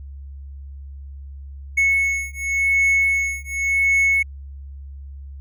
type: beating tone pair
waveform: triangle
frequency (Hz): 2200 / 2200.9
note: C#7 / C#7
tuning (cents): -14 / -13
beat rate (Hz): 0.9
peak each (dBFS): -18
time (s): 1.77-4.23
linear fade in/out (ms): 10
effects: added 69 Hz sine -33 dBFS peak until 5.4 s